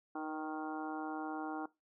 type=harmonic tone with a mistuned harmonic; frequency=155.56 Hz; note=D#3; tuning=in tune; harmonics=2 / 3 / 4 / 5 / 6 / 7 / 8 / 9; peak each=-41 / -51 / -53 / -43 / -50 / -50 / -55 / -50 dBFS; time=0.15-1.66 s; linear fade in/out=5 ms; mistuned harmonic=3; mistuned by=+29 cents; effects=noise-tail reverb RT60 0.2 s tail -19 dB re dry